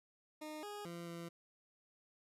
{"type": "tone with pitch steps", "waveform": "20% pulse", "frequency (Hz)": [306.6, 413.3, 171, 169.5], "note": ["D#4", "G#4", "F3", "E3"], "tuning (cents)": [-25, -8, -36, 49], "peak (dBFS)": -40, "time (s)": [0.41, 1.29], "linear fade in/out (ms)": 10, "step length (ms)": 220, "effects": ["resampled to 32000 Hz"]}